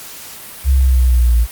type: linear sweep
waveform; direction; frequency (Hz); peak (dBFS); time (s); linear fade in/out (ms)
sine; down; 68 to 56.9; -8; 0.64-1.47; 50
effects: white hiss -33 dBFS RMS until 1.51 s + Opus 48 kbps